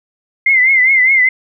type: tone with vibrato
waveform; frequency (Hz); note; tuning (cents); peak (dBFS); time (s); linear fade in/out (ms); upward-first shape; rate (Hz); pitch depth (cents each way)
sine; 2082; C7; -9; -7; 0.46-1.29; 5; triangle; 4.9; 95
effects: none